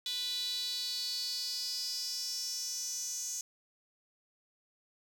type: tone with high-pass filter sweep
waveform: sawtooth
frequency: 493.9 Hz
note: B4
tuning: in tune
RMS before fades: -37 dBFS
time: 0.06-3.41 s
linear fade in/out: 2 ms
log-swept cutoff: 3700 to 6400 Hz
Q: 7.6
effects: none